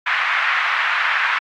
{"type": "band-pass noise", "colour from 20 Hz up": "white", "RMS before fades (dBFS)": -19, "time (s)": [0.06, 1.39], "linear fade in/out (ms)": 10, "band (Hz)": [1100, 2200], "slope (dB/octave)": 24, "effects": ["AAC 64 kbps"]}